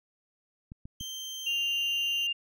clicks, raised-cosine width 5 ms, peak -30 dBFS, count 3, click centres 0.719 / 0.855 / 1.01 s
30% pulse tone with pitch glide, 3136 to 3073 Hz, G7 to G7, 0 to -35 cents, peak -34 dBFS, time 1-2.27 s, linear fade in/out 5 ms, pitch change -35 cents, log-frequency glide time 1.42-1.74 s
sine tone, 2800 Hz, F7, 4 cents sharp, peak -27 dBFS, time 1.46-2.33 s, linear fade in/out 10 ms
effects none

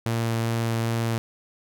sawtooth tone with vibrato, 115 Hz, A#2, 23 cents flat, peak -19 dBFS, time 0.06-1.18 s, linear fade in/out 0 ms, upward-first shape sine, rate 2.5 Hz, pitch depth 8 cents each way, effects none

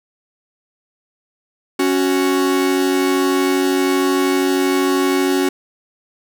45% pulse tone pair together, 277.2 / 370 Hz, C#4 / F#4, 0 / 0 cents, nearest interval perfect fourth, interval 500 cents, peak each -17 dBFS, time 1.79-5.49 s, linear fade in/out 5 ms, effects none

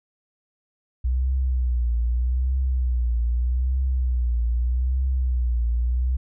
sine tone with vibrato, 61.74 Hz, B1, in tune, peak -19 dBFS, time 1.04-6.17 s, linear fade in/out 10 ms, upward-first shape triangle, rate 0.81 Hz, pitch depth 110 cents each way, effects none

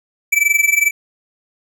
square tone with amplitude modulation, 2315 Hz, D7, 25 cents flat, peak -9 dBFS, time 0.32-0.91 s, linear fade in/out 10 ms, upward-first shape sine, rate 22.2 Hz, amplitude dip 85%, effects none

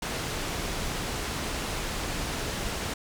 pink low-pass noise, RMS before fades -32 dBFS, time 0.02-2.94 s, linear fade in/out 5 ms, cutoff 8800 Hz, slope 12 dB/octave, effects none

